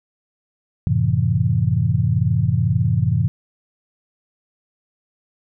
sine chord, F# half-diminished seventh, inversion none, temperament just, 92.5 / 111 / 133.2 / 166.5 Hz, F#2 / A2 / C3 / E3, 0 / +16 / +31 / +18 cents, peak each -22 / -19 / -20 / -22 dBFS, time 0.87-3.28 s, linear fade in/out 0 ms, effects none

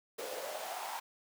pink noise with high-pass filter sweep, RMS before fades -41 dBFS, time 0.18-1 s, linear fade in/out 10 ms, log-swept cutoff 450 to 910 Hz, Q 5.6, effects none

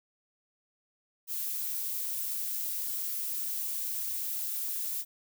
violet noise, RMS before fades -34 dBFS, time 1.27-5.05 s, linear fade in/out 50 ms, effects none

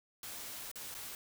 white noise with dropouts, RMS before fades -45 dBFS, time 0.23-1.15 s, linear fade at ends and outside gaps 1 ms, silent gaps 0.715-0.757 / 0.943-0.949 s, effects none

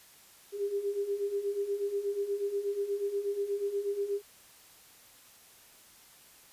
sine beating tone pair, 396.5 / 404.8 Hz, G4 / G#4, +20 / -44 cents, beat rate 8.3 Hz, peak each -36 / -31 dBFS, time 0.52-4.22 s, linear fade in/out 50 ms, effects white hiss -57 dBFS RMS until 6.52 s + resampled to 32000 Hz

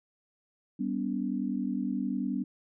sine chord, G major, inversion none, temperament equal with one note detuned, 196 / 246.9 / 286.3 Hz, G3 / B3 / D4, 0 / 0 / -44 cents, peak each -33 / -32 / -34 dBFS, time 0.79-2.44 s, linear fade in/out 10 ms, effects none

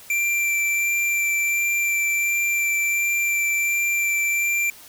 square tone with vibrato, 2353 Hz, D7, 3 cents sharp, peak -20 dBFS, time 0.1-4.7 s, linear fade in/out 2 ms, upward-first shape sine, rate 1.4 Hz, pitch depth 9 cents each way, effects white hiss -45 dBFS RMS until 4.88 s

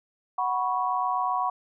sine chord, F# suspended fourth, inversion none, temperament equal with one note detuned, 740 / 980.9 / 1108.7 Hz, F#5 / B5 / C#6, 0 / -12 / 0 cents, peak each -28 dBFS, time 0.38-1.5 s, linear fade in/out 5 ms, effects none

